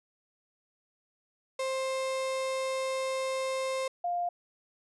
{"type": "tone pair in turn", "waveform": ["35% pulse", "sine"], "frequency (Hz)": [527, 701.9], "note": ["C5", "F5"], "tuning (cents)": [12, 9], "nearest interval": "perfect fourth", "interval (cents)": 497, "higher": "second", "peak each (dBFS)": -28, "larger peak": "neither", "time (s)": [[1.59, 3.88], [4.04, 4.29]], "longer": "first", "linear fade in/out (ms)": 5, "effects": ["resampled to 24000 Hz"]}